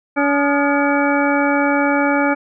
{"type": "harmonic tone with a mistuned harmonic", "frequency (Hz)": 284.5, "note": "C#4", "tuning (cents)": 45, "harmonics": [1, 2, 3, 4, 5, 6, 8], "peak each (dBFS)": [-17, -20, -21, -26, -22, -27, -24], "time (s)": [0.16, 2.35], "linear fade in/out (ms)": 20, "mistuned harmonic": 4, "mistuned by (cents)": 130, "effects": []}